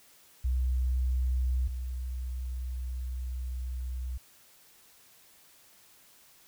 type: tone pair in turn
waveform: sine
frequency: 63.2 / 62.85 Hz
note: B1 / B1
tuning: +41 / +31 cents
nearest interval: unison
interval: 10 cents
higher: first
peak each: -25 / -32 dBFS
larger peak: first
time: 0.44-1.68 / 1.68-4.18 s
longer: second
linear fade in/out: 10 ms
effects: white hiss -59 dBFS RMS until 6.47 s